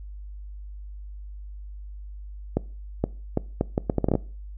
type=accelerating click train; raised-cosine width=2 ms; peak=-8 dBFS; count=12; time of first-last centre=2.57-4.153 s; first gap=470 ms; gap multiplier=0.71; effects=noise-tail reverb RT60 0.4 s tail -22 dB re dry + added 50 Hz sine -36 dBFS peak until 4.57 s